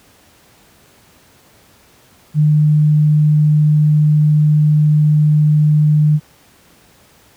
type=tone; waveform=sine; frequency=151.2 Hz; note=D#3; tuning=49 cents flat; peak=-8 dBFS; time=2.34-6.2 s; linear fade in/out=50 ms; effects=pink hiss -49 dBFS RMS until 7.36 s + high-pass 60 Hz 12 dB/octave